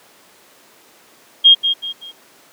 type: tone with echo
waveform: sine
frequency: 3237 Hz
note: G#7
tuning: 45 cents flat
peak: -4 dBFS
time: 1.44-1.55 s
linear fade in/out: 20 ms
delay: 190 ms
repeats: 3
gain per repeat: -9 dB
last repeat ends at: 2.12 s
effects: pink hiss -48 dBFS RMS until 2.52 s + high-pass 300 Hz 12 dB/octave